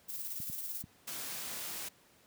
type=noise with tremolo; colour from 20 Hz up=violet; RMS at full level=-39 dBFS; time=0.08-0.83 s; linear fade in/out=20 ms; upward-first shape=square; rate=18 Hz; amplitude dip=35%
type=clicks; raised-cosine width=5 ms; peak=-32 dBFS; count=3; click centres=0.401 / 0.498 / 0.84 s
type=noise; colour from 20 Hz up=white; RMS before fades=-41 dBFS; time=1.07-1.89 s; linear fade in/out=10 ms
effects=pink hiss -64 dBFS RMS until 2.26 s + high-pass 100 Hz 12 dB/octave